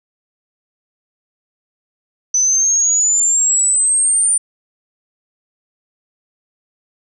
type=exponential sweep; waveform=sine; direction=up; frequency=5990 to 9190 Hz; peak=-11 dBFS; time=2.34-4.38 s; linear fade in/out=5 ms; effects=none